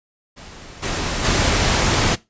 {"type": "noise with level steps", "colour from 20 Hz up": "pink", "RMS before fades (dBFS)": [-39, -23, -17], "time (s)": [0.36, 2.16], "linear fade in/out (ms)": 20, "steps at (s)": [0.82, 1.23], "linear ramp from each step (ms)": 20, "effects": ["noise-tail reverb RT60 0.2 s tail -18 dB re dry", "resampled to 16000 Hz"]}